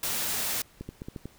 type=noise; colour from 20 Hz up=white; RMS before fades=-30 dBFS; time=0.03-0.62 s; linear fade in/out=2 ms
type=clicks; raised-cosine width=3 ms; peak=-24 dBFS; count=6; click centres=0.81 / 0.89 / 1.019 / 1.085 / 1.162 / 1.256 s
effects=pink hiss -58 dBFS RMS until 1.38 s